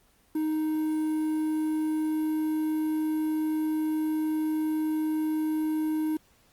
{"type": "tone with quantisation", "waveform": "triangle", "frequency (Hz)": 311.1, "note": "D#4", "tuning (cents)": 0, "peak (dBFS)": -23, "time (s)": [0.35, 6.17], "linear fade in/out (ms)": 5, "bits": 8, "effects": ["pink hiss -63 dBFS RMS until 6.52 s", "Opus 24 kbps"]}